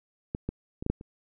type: clicks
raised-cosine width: 3 ms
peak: -17 / -17 / -22 / -17 / -12 / -30 dBFS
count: 6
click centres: 0.349 / 0.49 / 0.825 / 0.864 / 0.9 / 1.011 s
effects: none